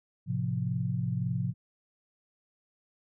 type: chord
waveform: sine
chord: F major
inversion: first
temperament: just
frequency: 109.13 / 130.96 / 174.61 Hz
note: A2 / C3 / F3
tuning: -14 / +2 / 0 cents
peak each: -33 / -31 / -33 dBFS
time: 0.26-1.54 s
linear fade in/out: 50 ms
effects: none